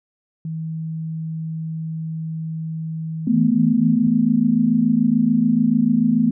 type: tone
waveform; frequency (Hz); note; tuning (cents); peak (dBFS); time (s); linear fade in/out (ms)
sine; 160.5; E3; -46; -24; 0.45-4.07; 2
type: chord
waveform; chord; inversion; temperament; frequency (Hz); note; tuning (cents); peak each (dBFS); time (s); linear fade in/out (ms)
sine; E suspended fourth; none; equal; 164.81 / 220 / 246.9; E3 / A3 / B3; 0 / 0 / 0; -23 / -17 / -17; 3.27-6.31; 5
effects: none